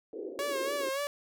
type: band-pass noise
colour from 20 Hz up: white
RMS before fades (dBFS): -40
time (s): 0.13-0.89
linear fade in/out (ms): 2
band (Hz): 300 to 490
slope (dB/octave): 48
type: tone with vibrato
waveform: sawtooth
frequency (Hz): 554.4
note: C#5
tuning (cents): 0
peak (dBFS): -27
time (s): 0.39-1.07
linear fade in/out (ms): 0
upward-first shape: sine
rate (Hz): 3.5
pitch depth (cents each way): 74
effects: none